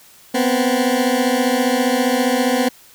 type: beating tone pair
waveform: 20% pulse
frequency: 244.4 / 259.4 Hz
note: B3 / C4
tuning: -18 / -15 cents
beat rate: 15 Hz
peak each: -13 dBFS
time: 0.34-2.69 s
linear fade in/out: 10 ms
effects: white hiss -47 dBFS RMS until 2.94 s